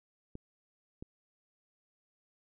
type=clicks; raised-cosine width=3 ms; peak=-30 dBFS; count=2; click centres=0.354 / 1.025 s; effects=none